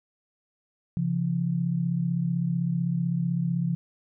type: tone pair together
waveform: sine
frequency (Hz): 136.1 / 171.89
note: C#3 / F3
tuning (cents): -31 / -27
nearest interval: major third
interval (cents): 404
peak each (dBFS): -28 / -25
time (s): 0.97-3.75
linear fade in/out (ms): 0
effects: none